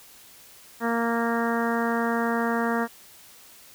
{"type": "harmonic tone", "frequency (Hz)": 232.2, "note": "A#3", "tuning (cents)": -7, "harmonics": [1, 2, 3, 4, 5, 6, 7, 8], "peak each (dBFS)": [-26, -29, -31, -32, -33, -34, -34, -35], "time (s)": [0.8, 2.88], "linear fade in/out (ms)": 50, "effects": ["white hiss -50 dBFS RMS until 3.74 s"]}